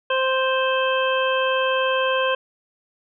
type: harmonic tone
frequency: 523.3 Hz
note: C5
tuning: in tune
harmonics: 1 / 2 / 3 / 5 / 6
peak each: -21 / -24 / -26 / -28 / -29 dBFS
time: 0.1-2.35 s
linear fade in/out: 5 ms
effects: none